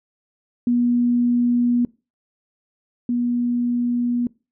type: tone pair in turn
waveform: sine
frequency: 241.7 / 241.7 Hz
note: B3 / B3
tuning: -37 / -37 cents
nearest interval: unison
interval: 0 cents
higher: neither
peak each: -15 / -18 dBFS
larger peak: first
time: 0.67-1.85 / 3.09-4.27 s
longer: neither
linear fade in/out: 2 ms
effects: noise-tail reverb RT60 0.3 s tail -23 dB re dry